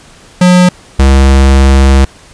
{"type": "tone pair in turn", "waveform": "square", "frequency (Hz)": [180.2, 67.5], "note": ["F#3", "C#2"], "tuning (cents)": [-45, -45], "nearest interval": "octave + perfect fourth", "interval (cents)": 1700, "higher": "first", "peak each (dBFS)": -3, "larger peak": "neither", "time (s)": [[0.41, 0.69], [0.99, 2.05]], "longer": "second", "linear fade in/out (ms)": 5, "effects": ["pink hiss -38 dBFS RMS until 2.33 s", "resampled to 22050 Hz"]}